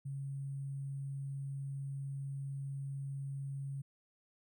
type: tone with sample-and-hold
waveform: sine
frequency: 137.8 Hz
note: C#3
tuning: 10 cents flat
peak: -38 dBFS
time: 0.05-3.82 s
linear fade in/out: 10 ms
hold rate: 8820 Hz
effects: none